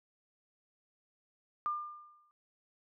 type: tone with exponential decay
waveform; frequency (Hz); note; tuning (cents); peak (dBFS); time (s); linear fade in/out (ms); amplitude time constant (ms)
sine; 1200; D6; +37; -29; 1.66-2.31; 0; 140
effects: none